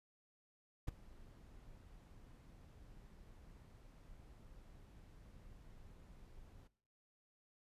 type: noise with ADSR envelope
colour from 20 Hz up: brown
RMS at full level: -38 dBFS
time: 0.87-6.68 s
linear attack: 13 ms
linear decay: 13 ms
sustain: -21 dB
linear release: 15 ms
effects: noise-tail reverb RT60 0.5 s tail -18 dB re dry + resampled to 32000 Hz